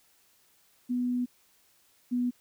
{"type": "tone pair in turn", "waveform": "sine", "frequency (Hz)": [246.9, 245.8], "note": ["B3", "B3"], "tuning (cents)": [0, -8], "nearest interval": "unison", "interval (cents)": 8, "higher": "first", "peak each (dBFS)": [-26, -25], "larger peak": "second", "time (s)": [[0.89, 1.26], [2.11, 2.31]], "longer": "first", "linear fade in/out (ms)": 20, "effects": ["white hiss -65 dBFS RMS until 2.4 s"]}